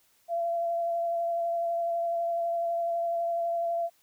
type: tone with vibrato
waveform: sine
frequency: 680 Hz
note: F5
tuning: 46 cents flat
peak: -26 dBFS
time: 0.28-3.9 s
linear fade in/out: 50 ms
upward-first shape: sine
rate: 12 Hz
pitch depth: 14 cents each way
effects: white hiss -66 dBFS RMS until 4.02 s